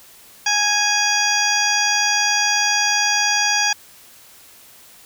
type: harmonic tone with a mistuned harmonic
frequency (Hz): 828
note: G#5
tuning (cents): -5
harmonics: 1 / 2 / 3 / 4 / 6 / 7 / 8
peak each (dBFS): -23 / -21 / -24 / -26 / -22 / -23 / -27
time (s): 0.46-3.73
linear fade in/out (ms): 5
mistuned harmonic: 6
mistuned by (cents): -68
effects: white hiss -46 dBFS RMS until 5.05 s